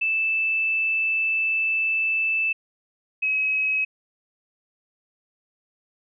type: tone pair in turn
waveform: sine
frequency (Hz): 2637 / 2555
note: E7 / D#7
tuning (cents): 0 / +45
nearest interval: minor second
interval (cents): 55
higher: first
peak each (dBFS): -20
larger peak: neither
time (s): 0.01-2.53 / 3.22-3.85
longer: first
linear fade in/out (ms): 10
effects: none